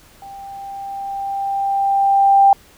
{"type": "tone with level ramp", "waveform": "sine", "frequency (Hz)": 790, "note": "G5", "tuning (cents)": 13, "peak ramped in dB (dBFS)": [-33, -6], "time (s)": [0.22, 2.53], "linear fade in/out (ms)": 2, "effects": ["pink hiss -48 dBFS RMS until 2.77 s"]}